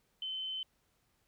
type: tone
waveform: sine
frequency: 3064 Hz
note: G7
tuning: 40 cents flat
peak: -36 dBFS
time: 0.22-0.63 s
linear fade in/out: 2 ms
effects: pink hiss -75 dBFS RMS until 1.27 s